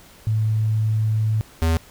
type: tone pair in turn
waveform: sine / square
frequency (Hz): 109.1 / 81.73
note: A2 / E2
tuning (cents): -14 / -14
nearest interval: perfect fourth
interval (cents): 500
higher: first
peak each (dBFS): -17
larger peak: neither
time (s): 0.27-1.41 / 1.62-1.77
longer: first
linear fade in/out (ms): 0
effects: pink hiss -48 dBFS RMS until 1.9 s